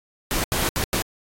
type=noise bursts at uneven times; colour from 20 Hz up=pink; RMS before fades=-23 dBFS; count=4; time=0.31-0.44 / 0.52-0.69 / 0.76-0.84 / 0.93-1.02 s; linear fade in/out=0 ms; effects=AAC 48 kbps